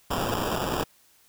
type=noise with sample-and-hold; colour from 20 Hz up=violet; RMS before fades=-28 dBFS; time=0.1-0.84 s; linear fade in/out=10 ms; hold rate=2100 Hz; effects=white hiss -60 dBFS RMS until 1.28 s